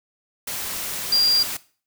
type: tone in noise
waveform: sine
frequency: 4775 Hz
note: D8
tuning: 28 cents sharp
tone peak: -15 dBFS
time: 1.12-1.43 s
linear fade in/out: 5 ms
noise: white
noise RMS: -29 dBFS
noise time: 0.47-1.57 s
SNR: +11 dB
effects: noise-tail reverb RT60 0.4 s tail -18 dB re dry